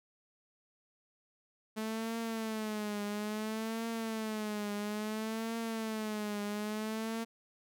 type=tone with vibrato; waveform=sawtooth; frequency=216.8 Hz; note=A3; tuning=25 cents flat; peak=-31 dBFS; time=1.76-7.25 s; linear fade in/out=20 ms; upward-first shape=triangle; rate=0.59 Hz; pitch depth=100 cents each way; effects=none